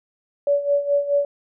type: tone with tremolo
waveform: sine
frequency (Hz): 571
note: D5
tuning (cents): -49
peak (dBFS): -14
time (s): 0.47-1.25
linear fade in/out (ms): 2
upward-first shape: sine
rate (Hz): 4.7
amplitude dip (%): 75
effects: none